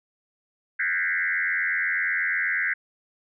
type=tone with frequency modulation; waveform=sine; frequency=1807 Hz; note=A6; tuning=46 cents sharp; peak=-22 dBFS; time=0.79-2.74 s; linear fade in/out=10 ms; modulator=88.2 Hz; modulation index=3.5; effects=none